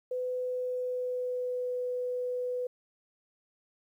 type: tone with pitch glide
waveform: sine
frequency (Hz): 503 to 497.2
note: B4 to B4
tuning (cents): +32 to +12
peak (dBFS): -30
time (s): 0.11-2.67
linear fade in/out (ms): 5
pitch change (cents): -20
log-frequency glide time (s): 0.32-1.79
effects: 11-bit